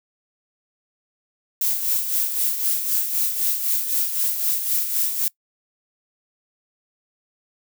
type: noise with tremolo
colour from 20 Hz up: violet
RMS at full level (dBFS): -20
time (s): 1.61-5.28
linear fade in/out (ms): 2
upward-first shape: sine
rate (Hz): 3.9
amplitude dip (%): 55
effects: noise-tail reverb RT60 0.1 s tail -22 dB re dry